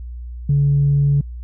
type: tone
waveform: sine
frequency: 142.2 Hz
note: C#3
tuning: 45 cents sharp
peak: -11 dBFS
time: 0.49-1.21 s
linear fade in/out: 5 ms
effects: tanh soft clip ceiling -8 dBFS + added 60 Hz sine -28 dBFS peak until 1.43 s